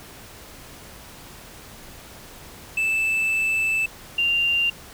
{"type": "tone pair in turn", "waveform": ["triangle", "sine"], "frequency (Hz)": [2637, 2784], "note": ["E7", "F7"], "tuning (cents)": [0, -6], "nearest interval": "minor second", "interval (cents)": 94, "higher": "second", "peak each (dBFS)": -18, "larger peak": "neither", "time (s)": [[2.77, 3.86], [4.18, 4.7]], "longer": "first", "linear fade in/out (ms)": 5, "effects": ["pink hiss -43 dBFS RMS until 4.93 s"]}